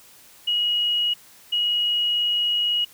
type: tone pair in turn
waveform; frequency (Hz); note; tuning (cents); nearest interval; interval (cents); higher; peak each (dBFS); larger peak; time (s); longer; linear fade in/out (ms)
sine; 2899 / 2899; F#7 / F#7; -36 / -36; unison; 0; neither; -19; neither; 0.47-1.14 / 1.52-2.85; second; 10
effects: white hiss -50 dBFS RMS until 2.93 s